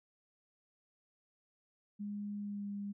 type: tone with pitch glide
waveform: sine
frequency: 205.3 to 202.1 Hz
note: G#3 to G#3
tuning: -20 to -47 cents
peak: -38 dBFS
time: 1.99-2.93 s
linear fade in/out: 20 ms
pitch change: -27 cents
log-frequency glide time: 2.37-2.69 s
effects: none